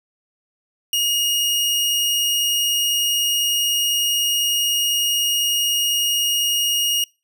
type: tone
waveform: sawtooth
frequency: 2866 Hz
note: F7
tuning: 44 cents sharp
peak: -14 dBFS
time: 0.93-7.04 s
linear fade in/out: 2 ms
effects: noise-tail reverb RT60 0.3 s tail -26 dB re dry